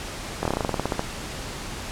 slowing click train, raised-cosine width 1 ms, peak -9 dBFS, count 14, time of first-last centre 0.43-0.994 s, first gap 23 ms, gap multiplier 1.1, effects pink hiss -34 dBFS RMS until 1.91 s + low-pass 9000 Hz 12 dB/octave

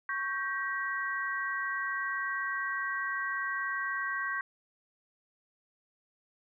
sine chord, G diminished, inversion second, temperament equal with one note detuned, 1108.7 / 1568 / 1908.2 Hz, Db6 / G6 / Bb6, 0 / 0 / +40 cents, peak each -36 / -34 / -36 dBFS, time 0.09-4.41 s, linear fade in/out 2 ms, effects none

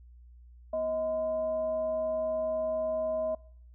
sine tone with frequency modulation, 633 Hz, D#5, 30 cents sharp, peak -28 dBFS, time 0.73-3.35 s, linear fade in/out 5 ms, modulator 390 Hz, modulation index 0.31, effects noise-tail reverb RT60 0.6 s tail -24 dB re dry + added 60 Hz sine -50 dBFS peak until 3.74 s

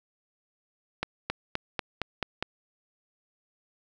accelerating click train, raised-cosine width 0.3 ms, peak -12 dBFS, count 7, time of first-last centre 1.03-2.426 s, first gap 270 ms, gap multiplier 0.94, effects none

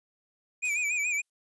square tone with vibrato, 2394 Hz, D7, 33 cents sharp, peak -27 dBFS, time 0.62-1.22 s, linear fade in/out 20 ms, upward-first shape sine, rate 7 Hz, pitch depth 83 cents each way
blue noise with exponential decay, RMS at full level -43 dBFS, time 0.65-1.3 s, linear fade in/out 2 ms, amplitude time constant 140 ms
effects resampled to 24000 Hz

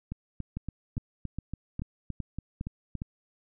two click trains, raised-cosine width 5 ms, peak -22 / -21 dBFS, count 11 / 7, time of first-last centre 0.12-2.953 / 0.57-3.019 s, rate 3.53 / 2.45 Hz, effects none

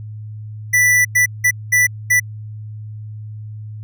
square tone bursts at uneven times, 1975.5 Hz, B6, in tune, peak -11 dBFS, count 5, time 0.73-1.05 / 1.15-1.26 / 1.44-1.51 / 1.72-1.87 / 2.1-2.2 s, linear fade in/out 10 ms, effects added 107 Hz sine -28 dBFS peak until 3.83 s

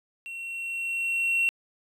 triangle tone with level ramp, 2726 Hz, F7, 43 cents flat, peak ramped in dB -34 to -18 dBFS, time 0.26-1.49 s, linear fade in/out 0 ms, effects tanh soft clip ceiling -15 dBFS

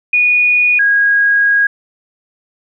sine tone pair in turn, 2459 / 1641.2 Hz, D#7 / G#6, -21 / -21 cents, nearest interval perfect fifth, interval 700 cents, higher first, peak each -8 dBFS, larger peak neither, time 0.13-0.79 / 0.79-1.67 s, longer second, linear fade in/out 5 ms, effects none

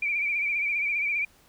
sine tone with vibrato, 2339 Hz, D7, 8 cents flat, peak -24 dBFS, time 0.02-1.25 s, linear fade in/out 5 ms, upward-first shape sine, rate 15 Hz, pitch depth 61 cents each way, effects pink hiss -59 dBFS RMS until 1.48 s

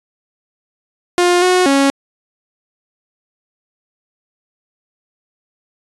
sawtooth tone with pitch steps, 353.9 / 364.7 / 276 Hz, F4 / F#4 / C#4, +23 / -25 / -7 cents, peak -6 dBFS, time 1.18-1.9 s, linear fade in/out 0 ms, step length 240 ms, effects resampled to 24000 Hz

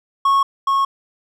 triangle tone pair in turn, 1100 / 1094.9 Hz, C#6 / C#6, -14 / -22 cents, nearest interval unison, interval 8 cents, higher first, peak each -10 / -12 dBFS, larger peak first, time 0.25-0.43 / 0.67-0.85 s, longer neither, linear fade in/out 5 ms, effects none

